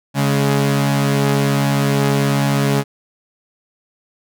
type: tone pair together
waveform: sawtooth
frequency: 139.9 / 209.2 Hz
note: C#3 / G#3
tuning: +16 / +13 cents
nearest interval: perfect fifth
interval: 697 cents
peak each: -11 / -16 dBFS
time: 0.14-2.84 s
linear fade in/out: 50 ms
effects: none